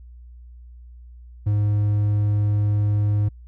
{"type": "tone", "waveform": "triangle", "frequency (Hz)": 103.83, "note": "G#2", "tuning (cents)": 0, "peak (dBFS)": -15, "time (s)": [1.46, 3.29], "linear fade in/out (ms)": 10, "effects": ["added 60 Hz sine -40 dBFS peak until 3.47 s"]}